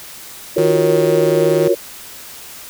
sine chord, Gb major seventh, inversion third, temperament equal, 349.2 / 370 / 466.2 / 554.4 Hz, F4 / Gb4 / Bb4 / Db5, 0 / 0 / 0 / 0 cents, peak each -17 dBFS, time 0.56-1.75 s, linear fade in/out 10 ms
sawtooth tone, 156.7 Hz, D#3, 13 cents sharp, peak -16 dBFS, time 0.58-1.68 s, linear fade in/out 2 ms
effects white hiss -35 dBFS RMS until 2.69 s

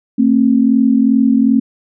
sine tone pair together, 225.2 / 267.8 Hz, A3 / C4, +40 / +40 cents, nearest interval minor third, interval 300 cents, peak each -11 dBFS, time 0.18-1.6 s, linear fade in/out 10 ms, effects none

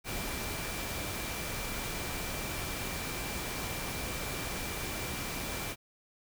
sine tone in noise, 2353 Hz, D7, 3 cents sharp, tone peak -45 dBFS, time 0.04-5.76 s, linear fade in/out 50 ms, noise pink, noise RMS -37 dBFS, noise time 0.04-5.76 s, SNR -11 dB, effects none

